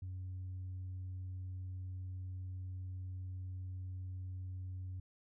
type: tone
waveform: sine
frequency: 92.5 Hz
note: F#2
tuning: in tune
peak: -39 dBFS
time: 0.02-5 s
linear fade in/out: 5 ms
effects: tanh soft clip ceiling -39 dBFS